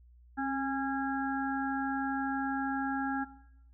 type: harmonic tone with a mistuned harmonic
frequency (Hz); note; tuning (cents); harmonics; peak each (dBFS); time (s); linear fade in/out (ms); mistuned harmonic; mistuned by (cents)
273.6; C#4; -23; 1 / 3 / 5 / 6; -33 / -35 / -40 / -39; 0.37-3.25; 20; 1; -31
effects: noise-tail reverb RT60 0.8 s tail -17 dB re dry + added 60 Hz sine -55 dBFS peak until 3.73 s